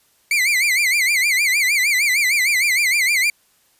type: tone with vibrato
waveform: 40% pulse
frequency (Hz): 2186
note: C#7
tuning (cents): -25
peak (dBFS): -14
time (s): 0.31-3.3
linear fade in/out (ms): 2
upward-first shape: sine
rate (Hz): 6.5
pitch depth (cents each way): 170
effects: white hiss -59 dBFS RMS until 3.79 s + resampled to 32000 Hz